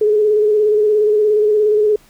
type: tone with vibrato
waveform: sine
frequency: 423.3 Hz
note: G#4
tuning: 33 cents sharp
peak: -10 dBFS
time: 0.01-1.96 s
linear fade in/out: 5 ms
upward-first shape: square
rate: 17 Hz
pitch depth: 28 cents each way
effects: pink hiss -50 dBFS RMS until 2.09 s